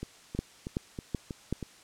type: two click trains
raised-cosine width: 3 ms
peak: -23 / -16 dBFS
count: 6 / 4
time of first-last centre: 0.03-1.627 / 0.39-1.526 s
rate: 3.13 / 2.64 Hz
effects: white hiss -55 dBFS RMS until 1.83 s + low-pass 8000 Hz 12 dB/octave